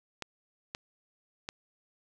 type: clicks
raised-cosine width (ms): 0.2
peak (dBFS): -19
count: 3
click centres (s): 0.223 / 0.749 / 1.489
effects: none